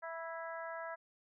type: harmonic tone with a mistuned harmonic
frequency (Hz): 330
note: E4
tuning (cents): +2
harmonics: 2 / 3 / 4 / 5 / 6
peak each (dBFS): -44 / -47 / -48 / -48 / -54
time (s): 0.02-0.96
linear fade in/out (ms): 20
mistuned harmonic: 3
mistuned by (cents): -16
effects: none